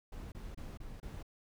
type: noise bursts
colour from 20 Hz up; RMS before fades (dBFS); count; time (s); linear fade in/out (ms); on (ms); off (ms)
brown; -45; 5; 0.12-1.228; 5; 200; 27
effects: none